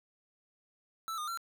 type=tone with pitch steps; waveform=square; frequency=1321 / 1220 / 1361 Hz; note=E6 / D#6 / F6; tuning=+3 / -34 / -45 cents; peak=-36 dBFS; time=1.08-1.374 s; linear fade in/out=0 ms; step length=98 ms; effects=none